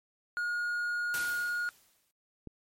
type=tone; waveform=triangle; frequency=1435 Hz; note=F6; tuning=47 cents sharp; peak=-28 dBFS; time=0.37-1.69 s; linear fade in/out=0 ms
type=noise with exponential decay; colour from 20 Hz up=white; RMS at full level=-36 dBFS; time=1.14-2.11 s; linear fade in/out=0 ms; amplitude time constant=210 ms
type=click; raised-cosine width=3 ms; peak=-30 dBFS; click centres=2.473 s
effects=MP3 64 kbps